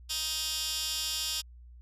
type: tone with high-pass filter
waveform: 15% pulse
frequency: 313.4 Hz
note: D#4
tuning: 13 cents sharp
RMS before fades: -33 dBFS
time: 0.09-1.42 s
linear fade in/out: 20 ms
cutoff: 4100 Hz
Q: 1.9
effects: added 60 Hz sine -48 dBFS peak until 1.81 s + resampled to 32000 Hz